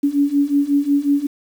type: beating tone pair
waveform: sine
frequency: 281.4 / 286.9 Hz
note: C#4 / D4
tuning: +26 / -40 cents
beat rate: 5.5 Hz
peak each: -18 / -16 dBFS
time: 0.03-1.27 s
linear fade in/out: 10 ms
effects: 7-bit